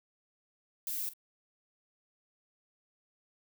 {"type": "noise with echo", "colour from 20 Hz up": "violet", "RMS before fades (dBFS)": -36, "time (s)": [0.87, 1.09], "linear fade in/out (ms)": 0, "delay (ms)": 45, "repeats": 1, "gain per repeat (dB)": -15, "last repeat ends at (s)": 1.135, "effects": []}